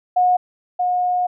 sine tone pair in turn, 725 / 721.7 Hz, F#5 / F#5, -35 / -43 cents, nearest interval unison, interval 8 cents, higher first, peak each -12 / -16 dBFS, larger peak first, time 0.16-0.37 / 0.79-1.27 s, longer second, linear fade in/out 10 ms, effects none

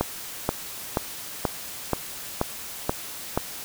click train, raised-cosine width 1 ms, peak -7 dBFS, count 8, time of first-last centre 0.01-3.375 s, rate 2.08 Hz, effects white hiss -37 dBFS RMS until 3.64 s

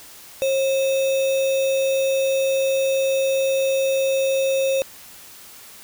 sine tone with sample-and-hold, 538 Hz, C5, 48 cents sharp, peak -17 dBFS, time 0.42-4.82 s, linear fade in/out 0 ms, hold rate 3150 Hz, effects white hiss -43 dBFS RMS until 5.83 s

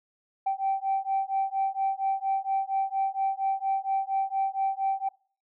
sine beating tone pair, 775 / 779.3 Hz, G5 / G5, -20 / -10 cents, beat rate 4.3 Hz, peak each -27 dBFS, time 0.46-5.09 s, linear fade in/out 10 ms, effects noise-tail reverb RT60 0.4 s tail -22 dB re dry + tanh soft clip ceiling -19 dBFS

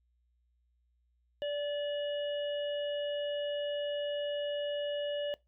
harmonic tone with a mistuned harmonic, 582 Hz, D5, 16 cents flat, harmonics 1 / 3 / 5 / 6, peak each -32 / -47 / -43 / -57 dBFS, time 1.42-5.34 s, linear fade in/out 0 ms, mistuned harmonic 3, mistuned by -16 cents, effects noise-tail reverb RT60 0.2 s tail -21 dB re dry + added 60 Hz sine -70 dBFS peak until 5.47 s

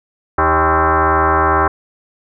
sine tone with frequency modulation, 159 Hz, D#3, 38 cents sharp, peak -10 dBFS, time 0.38-1.68 s, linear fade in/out 5 ms, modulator 236 Hz, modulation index 5.8, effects none

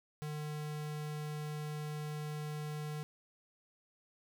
square tone, 150.8 Hz, D3, 46 cents sharp, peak -39 dBFS, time 0.22-3.03 s, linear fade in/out 0 ms, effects none

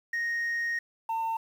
sine tone pair in turn, 1864.7 / 902.7 Hz, A#6 / A5, 0 / +44 cents, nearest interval octave + minor second, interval 1256 cents, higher first, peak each -25 dBFS, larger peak neither, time 0.13-0.79 / 1.09-1.37 s, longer first, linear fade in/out 5 ms, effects tanh soft clip ceiling -26 dBFS + 9-bit

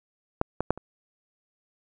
clicks, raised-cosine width 1 ms, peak -8 / -12 / -7 / -25 dBFS, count 4, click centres 0.414 / 0.606 / 0.706 / 0.776 s, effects none

